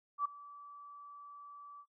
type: tone with ADSR envelope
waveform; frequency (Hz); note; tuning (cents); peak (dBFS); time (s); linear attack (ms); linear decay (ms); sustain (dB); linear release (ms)
sine; 1155; D6; -29; -28; 0.18-1.86; 71; 7; -21; 63
effects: noise-tail reverb RT60 0.1 s tail -21 dB re dry